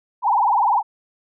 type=tone with vibrato; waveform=sine; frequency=891 Hz; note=A5; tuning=22 cents sharp; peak=-14 dBFS; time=0.22-0.83 s; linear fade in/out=50 ms; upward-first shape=triangle; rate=20 Hz; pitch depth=250 cents each way; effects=none